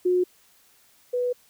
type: tone pair in turn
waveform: sine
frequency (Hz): 361.7 / 493.1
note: F#4 / B4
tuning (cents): -39 / -3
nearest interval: perfect fourth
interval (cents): 536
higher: second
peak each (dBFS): -18 / -22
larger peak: first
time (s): 0.05-0.24 / 1.13-1.33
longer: second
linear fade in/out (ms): 10
effects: white hiss -59 dBFS RMS until 1.49 s